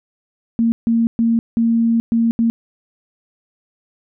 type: tone bursts at uneven times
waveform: sine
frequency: 230 Hz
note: A#3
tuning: 23 cents flat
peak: -12 dBFS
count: 6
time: 0.59-0.72 / 0.87-1.07 / 1.19-1.39 / 1.57-2 / 2.12-2.31 / 2.39-2.5 s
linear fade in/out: 0 ms
effects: none